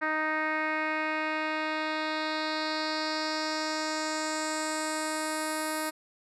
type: tone with low-pass filter sweep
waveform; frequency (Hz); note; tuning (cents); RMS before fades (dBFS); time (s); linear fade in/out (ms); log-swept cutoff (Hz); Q
10% pulse; 311.1; D#4; 0; -31; 0.01-5.91; 20; 1800 to 12000; 2.7
effects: none